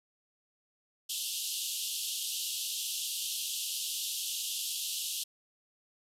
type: band-pass noise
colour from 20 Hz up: pink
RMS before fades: -36 dBFS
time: 1.09-5.24 s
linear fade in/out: 10 ms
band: 2800 to 14000 Hz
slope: 96 dB/octave
effects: none